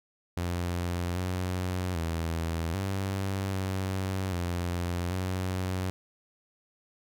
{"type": "tone with pitch steps", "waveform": "sawtooth", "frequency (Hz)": [87.7, 91.4, 82.5, 96.9, 95.1, 87.6, 92.8], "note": ["F2", "F#2", "E2", "G2", "F#2", "F2", "F#2"], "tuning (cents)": [8, -21, 2, -20, 48, 6, 6], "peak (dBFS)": -25, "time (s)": [0.37, 5.9], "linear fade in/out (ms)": 0, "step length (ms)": 790, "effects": []}